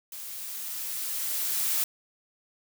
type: noise with level ramp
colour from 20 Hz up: blue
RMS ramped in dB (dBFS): -40 to -26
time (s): 0.12-1.84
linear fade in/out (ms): 2
effects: none